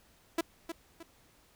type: tone with echo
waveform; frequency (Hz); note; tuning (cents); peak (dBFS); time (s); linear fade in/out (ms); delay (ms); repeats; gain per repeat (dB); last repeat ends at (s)
sawtooth; 331.7; E4; +11; -23; 0.38-0.41; 5; 310; 2; -9; 1.03
effects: pink hiss -64 dBFS RMS until 1.55 s